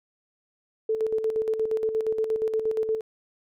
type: tone with tremolo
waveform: sine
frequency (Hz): 440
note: A4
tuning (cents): 0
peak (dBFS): -21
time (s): 0.89-3.01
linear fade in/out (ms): 5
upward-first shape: square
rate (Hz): 8.5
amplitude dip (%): 55
effects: none